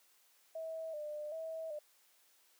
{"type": "tone with vibrato", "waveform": "sine", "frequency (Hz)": 622.3, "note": "D#5", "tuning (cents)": 0, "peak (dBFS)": -39, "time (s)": [0.55, 1.79], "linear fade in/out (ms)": 5, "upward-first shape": "square", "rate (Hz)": 1.3, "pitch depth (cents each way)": 64, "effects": ["white hiss -69 dBFS RMS until 2.59 s", "high-pass 400 Hz 12 dB/octave"]}